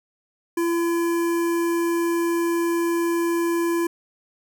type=tone with notch filter; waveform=square; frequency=339 Hz; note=E4; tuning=49 cents sharp; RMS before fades=-22 dBFS; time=0.57-3.87 s; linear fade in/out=5 ms; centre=3800 Hz; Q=0.87; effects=none